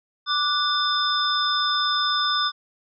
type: tone cluster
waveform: sine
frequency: 1172 / 1476 / 3572 / 5110 Hz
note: D6 / F#6 / A7 / D#8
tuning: -4 / -5 / +25 / +45 cents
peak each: -24 / -28 / -24 / -27 dBFS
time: 0.26-2.52 s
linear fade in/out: 50 ms
effects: none